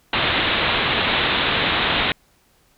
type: low-pass noise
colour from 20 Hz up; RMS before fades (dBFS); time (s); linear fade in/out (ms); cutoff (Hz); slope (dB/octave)
white; -20; 0.13-2.12; 2; 3900; 96
effects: pink hiss -59 dBFS RMS until 2.77 s